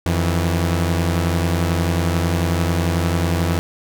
sawtooth tone pair together, 87.13 / 163.1 Hz, F2 / E3, -4 / -18 cents, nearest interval major seventh, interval 1086 cents, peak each -14 / -18 dBFS, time 0.06-3.59 s, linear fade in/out 0 ms, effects none

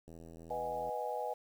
click train, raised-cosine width 2 ms, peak -39 dBFS, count 68, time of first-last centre 0.08-0.892 s, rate 82.5 Hz
sine chord, G# minor seventh, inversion first, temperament equal, 493.9 / 622.3 / 740 / 830.6 Hz, B4 / D#5 / F#5 / G#5, 0 / 0 / 0 / 0 cents, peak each -40 / -41 / -43 / -39 dBFS, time 0.5-1.34 s, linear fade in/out 10 ms
effects 10-bit

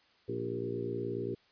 harmonic tone with a mistuned harmonic, 58.5 Hz, A#1, 7 cents sharp, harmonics 2 / 3 / 4 / 5 / 6 / 7 / 8, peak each -41 / -46 / -44 / -43 / -40 / -37 / -43 dBFS, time 0.28-1.35 s, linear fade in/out 10 ms, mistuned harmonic 7, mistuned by -39 cents, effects white hiss -66 dBFS RMS until 1.51 s + resampled to 11025 Hz

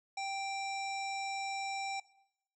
harmonic tone, 784 Hz, G5, in tune, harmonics 1 / 3 / 5 / 7 / 9 / 10, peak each -37 / -42 / -50 / -48 / -52 / -54 dBFS, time 0.17-2 s, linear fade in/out 5 ms, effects noise-tail reverb RT60 0.8 s tail -19 dB re dry

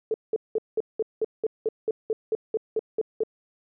sine tone bursts, 439.5 Hz, A4, 2 cents flat, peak -21 dBFS, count 15, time 0.11-3.235 s, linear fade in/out 2 ms, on 31 ms, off 190 ms, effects none

